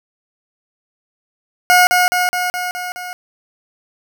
20% pulse tone with echo, 722 Hz, F#5, 43 cents flat, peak -3 dBFS, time 1.7-1.87 s, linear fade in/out 0 ms, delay 210 ms, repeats 6, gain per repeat -3 dB, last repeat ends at 3.13 s, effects none

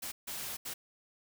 white noise bursts at uneven times, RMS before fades -40 dBFS, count 3, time 0.02-0.12 / 0.27-0.57 / 0.65-0.74 s, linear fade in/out 10 ms, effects none

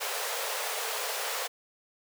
pink high-pass noise, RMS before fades -33 dBFS, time 0-1.48 s, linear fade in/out 20 ms, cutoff 420 Hz, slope 96 dB/octave, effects none

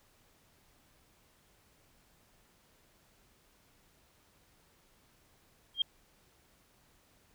sine tone with exponential growth, 3208 Hz, G7, 39 cents sharp, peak -22 dBFS, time 5.74-5.82 s, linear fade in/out 5 ms, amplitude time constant 16 ms, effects pink hiss -67 dBFS RMS until 7.34 s

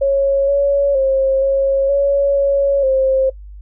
sine tone with pitch steps, 551 / 562 / 536 / 545 / 560 / 557 / 530 Hz, C#5 / C#5 / C5 / C#5 / C#5 / C#5 / C5, -11 / +24 / +42 / -29 / +18 / +8 / +22 cents, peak -11 dBFS, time 0.01-3.3 s, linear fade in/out 10 ms, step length 470 ms, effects noise-tail reverb RT60 0.1 s tail -21 dB re dry + added 50 Hz sine -32 dBFS peak until 3.61 s

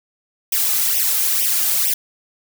blue noise with flanger, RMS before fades -18 dBFS, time 0.52-1.94 s, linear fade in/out 5 ms, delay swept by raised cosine 0.34 to 2.54 ms, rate 2.2 Hz, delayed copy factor +1, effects none

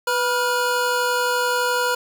square tone cluster, 494.9 / 974 / 1413 Hz, B4 / B5 / F6, +4 / -24 / +20 cents, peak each -24 dBFS, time 0.07-1.95 s, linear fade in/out 5 ms, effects none

